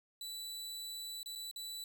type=tone with dropouts; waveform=sawtooth; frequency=3964 Hz; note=B7; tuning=6 cents sharp; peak=-39 dBFS; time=0.21-1.84 s; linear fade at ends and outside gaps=2 ms; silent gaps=1.231-1.259 / 1.353-1.357 / 1.513-1.56 s; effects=none

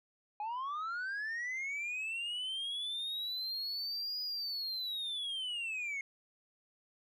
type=linear two-way sweep; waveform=sine; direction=up then down; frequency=820 to 4948 to 2149 Hz; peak=-33 dBFS; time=0.4-6.01 s; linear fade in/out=2 ms; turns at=4.22 s; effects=tanh soft clip ceiling -35 dBFS

